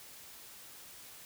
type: silence
effects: white hiss -52 dBFS RMS until 1.25 s